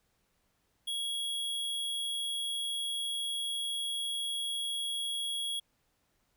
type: tone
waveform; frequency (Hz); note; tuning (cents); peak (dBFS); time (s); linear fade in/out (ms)
square; 3322; G#7; 0; -33; 0.87-5.6; 10
effects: pink hiss -75 dBFS RMS until 6.36 s